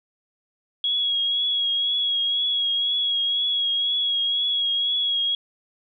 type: tone with vibrato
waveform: sine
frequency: 3322 Hz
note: G#7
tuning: in tune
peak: -20 dBFS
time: 0.84-5.35 s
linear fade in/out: 2 ms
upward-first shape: triangle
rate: 2 Hz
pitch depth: 33 cents each way
effects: none